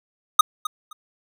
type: tone with echo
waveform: square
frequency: 1243 Hz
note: D#6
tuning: 2 cents flat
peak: -8 dBFS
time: 0.39-0.41 s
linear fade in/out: 5 ms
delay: 260 ms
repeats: 2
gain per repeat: -15 dB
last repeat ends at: 0.93 s
effects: none